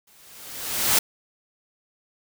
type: noise with exponential growth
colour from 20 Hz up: white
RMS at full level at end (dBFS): -17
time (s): 0.07-0.99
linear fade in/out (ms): 5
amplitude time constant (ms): 200
effects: none